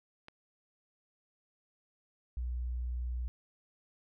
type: click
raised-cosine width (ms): 0.3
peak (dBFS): -32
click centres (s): 0.284
type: tone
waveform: sine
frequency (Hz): 61.1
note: B1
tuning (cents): -18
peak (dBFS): -33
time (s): 2.37-3.28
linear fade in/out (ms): 0
effects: none